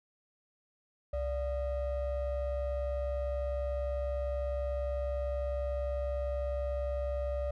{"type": "ring-modulated tone", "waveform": "triangle", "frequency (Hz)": 324.5, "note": "E4", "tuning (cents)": -27, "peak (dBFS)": -26, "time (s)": [1.13, 7.51], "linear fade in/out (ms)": 5, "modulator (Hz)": 259, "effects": []}